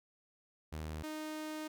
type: tone pair in turn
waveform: sawtooth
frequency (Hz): 77.78 / 309.1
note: D#2 / D#4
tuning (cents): 0 / -11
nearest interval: 2 octaves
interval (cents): 2389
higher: second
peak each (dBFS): -36 / -36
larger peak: neither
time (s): 0.72-1.03 / 1.03-1.68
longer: second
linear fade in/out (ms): 10
effects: none